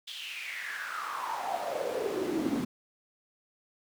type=noise with high-pass filter sweep; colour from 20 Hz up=brown; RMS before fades=-34 dBFS; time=0.07-2.65 s; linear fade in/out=10 ms; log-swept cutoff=3400 to 230 Hz; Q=6.4; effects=none